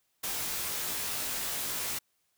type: noise with comb filter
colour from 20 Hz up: white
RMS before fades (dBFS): -34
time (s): 0.23-1.99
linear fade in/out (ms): 10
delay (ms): 18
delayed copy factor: -0.9
effects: white hiss -75 dBFS RMS until 2.37 s